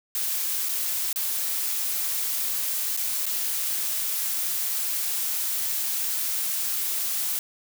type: noise with dropouts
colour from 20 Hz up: blue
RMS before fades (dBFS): -27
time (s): 0.15-7.39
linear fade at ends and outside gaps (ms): 1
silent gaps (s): 0.687-0.691 / 1.129-1.159 / 2.966-2.973 / 3.257-3.264
effects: none